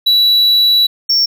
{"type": "tone pair in turn", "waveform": "triangle", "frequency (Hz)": [3931, 5469], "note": ["B7", "F8"], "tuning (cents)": [-9, -37], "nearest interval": "tritone", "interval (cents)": 572, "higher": "second", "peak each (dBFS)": [-6, -8], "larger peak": "first", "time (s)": [[0.06, 0.87], [1.09, 1.26]], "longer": "first", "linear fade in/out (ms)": 10, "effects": []}